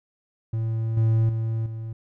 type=tone with level steps; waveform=triangle; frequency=112.3 Hz; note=A2; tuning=36 cents sharp; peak=-21 / -15 / -21 / -28 dBFS; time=0.53-1.93 s; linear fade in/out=5 ms; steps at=0.97 / 1.29 / 1.66 s; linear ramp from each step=2 ms; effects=none